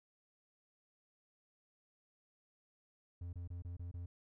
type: tone bursts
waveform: triangle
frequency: 87.31 Hz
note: F2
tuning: in tune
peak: -40 dBFS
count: 6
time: 3.21-4.06 s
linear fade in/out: 5 ms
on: 120 ms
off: 26 ms
effects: none